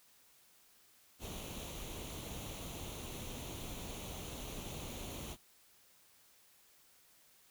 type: noise with comb filter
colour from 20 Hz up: pink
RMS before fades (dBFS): -45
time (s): 1.19-5.37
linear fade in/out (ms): 50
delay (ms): 0.3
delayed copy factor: +0.6
effects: white hiss -66 dBFS RMS until 7.5 s